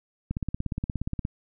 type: click train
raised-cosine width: 5 ms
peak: -16 dBFS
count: 17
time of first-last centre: 0.31-1.251 s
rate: 17 Hz
effects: none